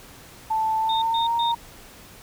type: tone with pitch glide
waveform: sine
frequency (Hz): 880 to 932.3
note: A5 to A#5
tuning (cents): 0 to 0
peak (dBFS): -20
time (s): 0.5-1.55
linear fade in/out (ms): 10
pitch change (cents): +100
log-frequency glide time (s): 0.78-1.35
type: tone bursts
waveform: sine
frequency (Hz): 3669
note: A#7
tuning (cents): -28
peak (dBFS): -26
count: 3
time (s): 0.89-1.52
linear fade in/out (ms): 5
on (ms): 130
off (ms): 120
effects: pink hiss -46 dBFS RMS until 2.22 s